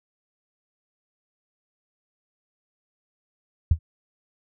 sine tone with exponential decay, 81 Hz, E2, 30 cents flat, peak -11 dBFS, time 3.71-3.79 s, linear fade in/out 5 ms, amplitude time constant 16 ms, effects none

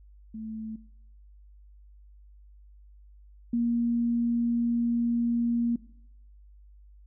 sine tone pair in turn, 220 / 235.7 Hz, A3 / A#3, 0 / +19 cents, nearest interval minor second, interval 119 cents, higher second, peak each -35 / -23 dBFS, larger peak second, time 0.34-0.76 / 3.53-5.76 s, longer second, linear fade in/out 5 ms, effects noise-tail reverb RT60 0.7 s tail -19 dB re dry + added 50 Hz sine -50 dBFS peak until 7.06 s

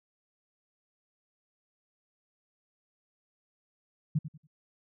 sine tone with echo, 152.8 Hz, D#3, 31 cents flat, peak -23 dBFS, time 4.15-4.19 s, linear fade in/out 10 ms, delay 94 ms, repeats 3, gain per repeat -12 dB, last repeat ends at 4.472 s, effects none

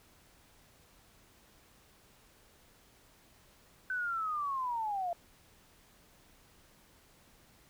sine linear sweep, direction down, 1527 to 676 Hz, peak -32 dBFS, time 3.9-5.13 s, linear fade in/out 2 ms, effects pink hiss -63 dBFS RMS until 7.69 s

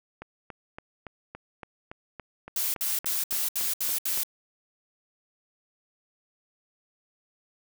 click train, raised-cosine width 0.5 ms, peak -24 dBFS, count 15, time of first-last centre 0.22-4.175 s, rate 3.54 Hz
blue noise bursts, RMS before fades -28 dBFS, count 7, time 2.56-4.234 s, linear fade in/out 2 ms, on 180 ms, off 69 ms
effects none

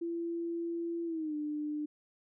sine tone with pitch glide, 337.9 to 299.3 Hz, E4 to D4, +43 to +33 cents, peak -33 dBFS, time 0.01-1.86 s, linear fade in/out 10 ms, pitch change -210 cents, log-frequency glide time 1.05-1.35 s, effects none

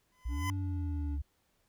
25% pulse tone with exponential growth, 1013 Hz, B5, 44 cents sharp, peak -29 dBFS, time 0.12-0.5 s, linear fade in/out 1 ms, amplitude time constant 81 ms
sine exponential two-way sweep, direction up then down, 55 to 98 to 69.6 Hz, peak -32 dBFS, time 0.25-1.22 s, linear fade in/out 10 ms, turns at 0.49 s
triangle tone, 288.2 Hz, D4, 33 cents flat, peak -39 dBFS, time 0.28-1.19 s, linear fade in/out 50 ms
effects pink hiss -74 dBFS RMS until 1.68 s

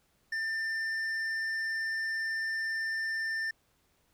sine tone with hard clipping, 1791 Hz, A6, 30 cents sharp, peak -32 dBFS, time 0.32-3.51 s, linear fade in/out 5 ms, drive 6 dB, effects pink hiss -71 dBFS RMS until 4.13 s

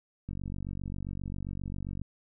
click train, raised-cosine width 5 ms, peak -25 dBFS, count 83, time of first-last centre 0.29-2.016 s, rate 47.5 Hz, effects none

